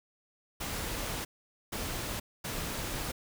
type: noise bursts at uneven times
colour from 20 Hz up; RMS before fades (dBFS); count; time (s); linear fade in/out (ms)
pink; -36; 3; 0.6-1.25 / 1.72-2.2 / 2.44-3.12; 10
effects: none